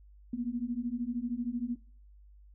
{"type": "beating tone pair", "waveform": "sine", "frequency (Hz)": [233.1, 246.1], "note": ["A#3", "B3"], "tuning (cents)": [0, -6], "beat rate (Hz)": 13, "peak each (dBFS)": [-35, -34], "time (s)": [0.33, 1.76], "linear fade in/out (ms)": 5, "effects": ["noise-tail reverb RT60 0.4 s tail -18 dB re dry", "added 50 Hz sine -53 dBFS peak until 2.54 s"]}